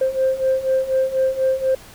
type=beating tone pair; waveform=sine; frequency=523.3 / 527.4 Hz; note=C5 / C5; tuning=0 / +14 cents; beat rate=4.1 Hz; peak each=-20 / -17 dBFS; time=0.01-1.75 s; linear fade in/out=5 ms; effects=tanh soft clip ceiling -11 dBFS + pink hiss -43 dBFS RMS until 1.94 s